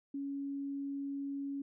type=tone; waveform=sine; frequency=278.8 Hz; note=C#4; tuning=10 cents sharp; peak=-36 dBFS; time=0.14-1.62 s; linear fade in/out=5 ms; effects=none